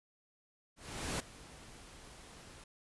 pink noise with ADSR envelope, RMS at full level -36 dBFS, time 0.76-2.64 s, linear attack 440 ms, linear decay 4 ms, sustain -18 dB, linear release 5 ms, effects resampled to 24000 Hz

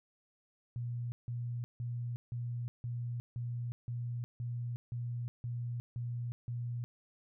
sine tone bursts, 120.1 Hz, B2, 48 cents flat, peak -35 dBFS, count 12, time 0.76-6.84 s, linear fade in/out 0 ms, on 360 ms, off 160 ms, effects none

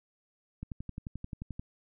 click train, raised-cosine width 5 ms, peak -26 dBFS, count 12, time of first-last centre 0.63-1.595 s, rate 11.4 Hz, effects none

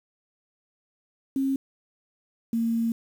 sine tone pair in turn, 270.2 / 229.5 Hz, C#4 / A#3, -44 / -27 cents, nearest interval minor third, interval 283 cents, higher first, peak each -22 dBFS, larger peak neither, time 1.36-1.56 / 2.53-2.92 s, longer second, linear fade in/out 2 ms, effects 8-bit

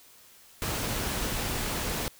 pink noise, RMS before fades -31 dBFS, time 0.62-2.08 s, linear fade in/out 0 ms, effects white hiss -55 dBFS RMS until 2.19 s

